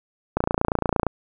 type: click train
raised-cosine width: 1 ms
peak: -6 dBFS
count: 21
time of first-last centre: 0.37-1.067 s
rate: 28.7 Hz
effects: none